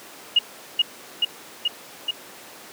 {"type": "tone with echo", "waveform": "sine", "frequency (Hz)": 2867, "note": "F7", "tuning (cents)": 45, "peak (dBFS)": -12, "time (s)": [0.36, 0.39], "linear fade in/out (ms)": 5, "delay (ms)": 430, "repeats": 4, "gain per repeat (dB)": -2, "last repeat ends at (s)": 2.11, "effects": ["pink hiss -42 dBFS RMS until 2.72 s", "high-pass 300 Hz 12 dB/octave"]}